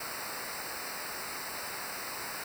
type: noise with comb filter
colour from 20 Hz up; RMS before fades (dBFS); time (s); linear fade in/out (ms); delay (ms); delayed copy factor
pink; -39; 0-2.44; 5; 0.3; -1
effects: none